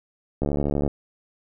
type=click train; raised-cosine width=2 ms; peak=-11 dBFS; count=34; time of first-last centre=0.42-0.878 s; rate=72.1 Hz; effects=none